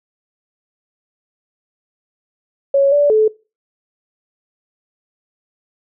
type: tone with pitch steps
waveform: sine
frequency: 554 / 580 / 433.5 Hz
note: C#5 / D5 / A4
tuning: -1 / -22 / -26 cents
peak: -9 dBFS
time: 2.74-3.28 s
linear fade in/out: 5 ms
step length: 180 ms
effects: noise-tail reverb RT60 0.3 s tail -22 dB re dry